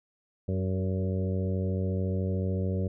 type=harmonic tone with a mistuned harmonic; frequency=93.8 Hz; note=F#2; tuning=24 cents sharp; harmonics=1 / 2 / 3 / 4 / 5 / 6 / 7; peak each=-28 / -32 / -41 / -38 / -38 / -40 / -51 dBFS; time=0.48-2.88 s; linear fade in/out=5 ms; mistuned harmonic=4; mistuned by=+21 cents; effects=none